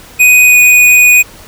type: tone with pitch glide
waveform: square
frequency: 2492 to 2476 Hz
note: D#7 to D#7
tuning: +2 to -9 cents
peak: -3 dBFS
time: 0.19-1.23 s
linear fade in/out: 20 ms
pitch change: -11 cents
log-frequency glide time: 0.47-0.55 s
effects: pink hiss -35 dBFS RMS until 1.47 s